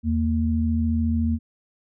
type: tone pair together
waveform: sine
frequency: 81.25 / 229.8 Hz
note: E2 / A#3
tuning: -24 / -25 cents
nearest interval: octave + tritone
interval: 1799 cents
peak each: -22 dBFS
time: 0.03-1.39 s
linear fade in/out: 50 ms
effects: none